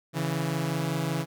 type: tone pair together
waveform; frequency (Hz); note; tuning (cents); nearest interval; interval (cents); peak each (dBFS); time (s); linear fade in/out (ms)
sawtooth; 139.5 / 164.81; C#3 / E3; +11 / 0; minor third; 289; -26 / -25; 0.13-1.26; 50
effects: none